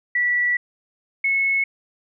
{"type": "tone pair in turn", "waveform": "sine", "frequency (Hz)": [1953, 2192], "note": ["B6", "C#7"], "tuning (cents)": [-20, -20], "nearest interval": "major second", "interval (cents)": 200, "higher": "second", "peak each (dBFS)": [-17, -17], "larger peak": "neither", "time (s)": [[0.15, 0.57], [1.24, 1.64]], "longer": "first", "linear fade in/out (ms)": 5, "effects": []}